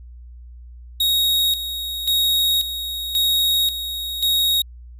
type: tone with tremolo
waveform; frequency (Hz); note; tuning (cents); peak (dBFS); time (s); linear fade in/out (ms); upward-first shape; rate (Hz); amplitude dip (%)
45% pulse; 3767; A#7; +17; -16; 1-4.62; 5; square; 0.93; 65
effects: added 60 Hz sine -37 dBFS peak until 4.99 s